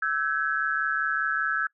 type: tone cluster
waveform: sine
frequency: 1320 / 1528 / 1673 Hz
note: E6 / G6 / G#6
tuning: +2 / -45 / +12 cents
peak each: -28 dBFS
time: 0.02-1.67 s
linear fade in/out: 5 ms
effects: noise-tail reverb RT60 0.1 s tail -23 dB re dry